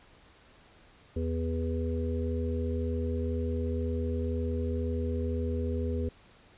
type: harmonic tone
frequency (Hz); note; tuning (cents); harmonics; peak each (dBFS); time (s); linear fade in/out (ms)
82; E2; -9; 1 / 3 / 5 / 6; -30 / -35 / -37 / -38; 1.16-6.09; 5
effects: pink hiss -58 dBFS RMS until 6.57 s + resampled to 8000 Hz